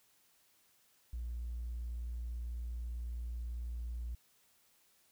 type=tone; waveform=triangle; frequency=59.1 Hz; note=A#1; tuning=24 cents sharp; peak=-34 dBFS; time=1.13-4.15 s; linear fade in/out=5 ms; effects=tanh soft clip ceiling -35 dBFS + white hiss -70 dBFS RMS until 5.11 s